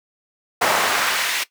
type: noise with high-pass filter sweep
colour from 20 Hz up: brown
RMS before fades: -20 dBFS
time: 0.61-1.44 s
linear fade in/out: 10 ms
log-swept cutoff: 730 to 2400 Hz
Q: 0.97
effects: noise-tail reverb RT60 0.1 s tail -17 dB re dry